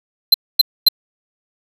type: tone bursts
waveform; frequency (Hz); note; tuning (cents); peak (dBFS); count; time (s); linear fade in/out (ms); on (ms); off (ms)
square; 4092; C8; -39; -5; 3; 0.32-0.886; 5; 22; 250
effects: none